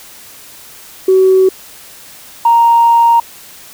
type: tone pair in turn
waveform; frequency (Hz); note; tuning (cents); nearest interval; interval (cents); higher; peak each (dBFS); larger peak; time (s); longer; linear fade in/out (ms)
sine; 377.5 / 931.7; F#4 / A#5; +35 / -1; octave + major third; 1564; second; -4; neither; 1.08-1.49 / 2.45-3.2; second; 5
effects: tanh soft clip ceiling 0 dBFS + white hiss -36 dBFS RMS until 3.73 s